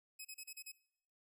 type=tone bursts; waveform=10% pulse; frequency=2551 Hz; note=D#7; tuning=43 cents sharp; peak=-38 dBFS; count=6; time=0.19-0.72 s; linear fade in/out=10 ms; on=60 ms; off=34 ms; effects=noise-tail reverb RT60 0.7 s tail -21 dB re dry